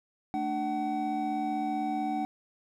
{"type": "tone cluster", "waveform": "triangle", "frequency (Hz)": [221.6, 297.3, 755], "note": ["A3", "D4", "F#5"], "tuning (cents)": [13, 21, 35], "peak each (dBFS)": [-34, -31, -29], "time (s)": [0.34, 2.25], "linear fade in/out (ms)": 0, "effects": []}